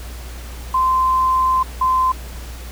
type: tone pair in turn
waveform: sine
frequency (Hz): 1037 / 1033.2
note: C6 / C6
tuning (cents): -16 / -22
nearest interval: unison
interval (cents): 6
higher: first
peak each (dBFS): -13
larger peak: neither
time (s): 0.74-1.63 / 1.81-2.12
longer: first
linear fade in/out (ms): 5
effects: added 60 Hz sine -30 dBFS peak until 2.71 s + pink hiss -38 dBFS RMS until 2.71 s